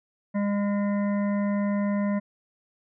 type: harmonic tone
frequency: 203.1 Hz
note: G#3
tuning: 38 cents flat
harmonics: 1 / 3 / 5 / 7 / 9 / 10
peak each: -23 / -32 / -38 / -47 / -43 / -45 dBFS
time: 0.34-2.2 s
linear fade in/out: 20 ms
effects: none